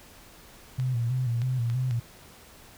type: tone with vibrato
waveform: sine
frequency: 122.9 Hz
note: B2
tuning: 8 cents flat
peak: -24 dBFS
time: 0.78-2 s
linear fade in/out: 10 ms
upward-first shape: square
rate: 3.1 Hz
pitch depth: 76 cents each way
type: clicks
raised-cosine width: 0.2 ms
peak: -25 dBFS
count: 4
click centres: 0.799 / 1.418 / 1.7 / 1.91 s
effects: pink hiss -51 dBFS RMS until 2.77 s